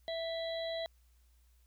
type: harmonic tone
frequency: 659.3 Hz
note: E5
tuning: in tune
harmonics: 1 / 3 / 5 / 6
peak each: -36 / -47 / -48 / -44 dBFS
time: 0.08-0.86 s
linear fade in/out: 0 ms
effects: added 60 Hz sine -63 dBFS peak until 1.66 s + white hiss -75 dBFS RMS until 1.66 s